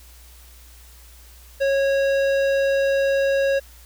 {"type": "tone with tanh clipping", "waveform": "sine", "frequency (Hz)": 549, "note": "C#5", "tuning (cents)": -17, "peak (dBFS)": -19, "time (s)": [1.6, 3.6], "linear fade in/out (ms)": 20, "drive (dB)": 15, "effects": ["added 60 Hz sine -45 dBFS peak until 3.85 s", "white hiss -50 dBFS RMS until 3.85 s"]}